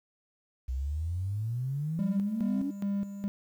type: exponential sweep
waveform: sine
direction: up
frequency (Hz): 61.74 to 290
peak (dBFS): -29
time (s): 0.68-2.71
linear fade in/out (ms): 10
type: tone with tremolo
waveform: triangle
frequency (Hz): 200.1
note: G3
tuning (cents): +36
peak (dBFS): -25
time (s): 1.99-3.28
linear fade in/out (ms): 0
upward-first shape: square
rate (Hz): 2.4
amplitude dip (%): 70
effects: tanh soft clip ceiling -20 dBFS + 10-bit